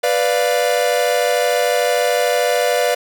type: chord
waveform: 45% pulse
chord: B diminished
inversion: none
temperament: equal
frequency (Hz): 493.9 / 587.3 / 698.5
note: B4 / D5 / F5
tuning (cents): 0 / 0 / 0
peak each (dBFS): -18 / -19 / -20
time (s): 0.03-2.95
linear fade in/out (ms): 10
effects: none